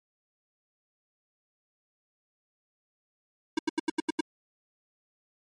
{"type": "tone bursts", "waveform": "square", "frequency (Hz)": 317.9, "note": "D#4", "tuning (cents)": 37, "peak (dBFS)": -24, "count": 7, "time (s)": [3.57, 4.208], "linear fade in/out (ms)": 5, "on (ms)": 20, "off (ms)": 83, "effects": ["low-pass 10000 Hz 12 dB/octave", "MP3 48 kbps"]}